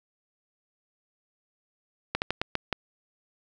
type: slowing click train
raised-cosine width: 0.3 ms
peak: -10 dBFS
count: 6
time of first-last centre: 2.15-2.727 s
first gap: 69 ms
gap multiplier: 1.26
effects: none